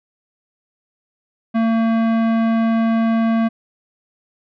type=tone with tanh clipping; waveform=sine; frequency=226.5 Hz; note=A#3; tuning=50 cents flat; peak=-16 dBFS; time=1.54-3.49 s; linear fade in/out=20 ms; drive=17 dB; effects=none